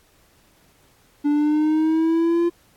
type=exponential sweep; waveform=triangle; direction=up; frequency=290.3 to 345.3 Hz; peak=-14 dBFS; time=1.24-2.5 s; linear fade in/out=20 ms; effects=pink hiss -58 dBFS RMS until 2.76 s + AAC 64 kbps